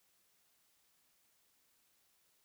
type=silence; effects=white hiss -74 dBFS RMS until 2.44 s